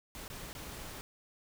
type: noise with dropouts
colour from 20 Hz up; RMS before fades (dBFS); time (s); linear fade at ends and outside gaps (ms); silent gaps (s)
pink; -45; 0.15-1.01; 0; 0.279-0.301 / 0.53-0.551
effects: none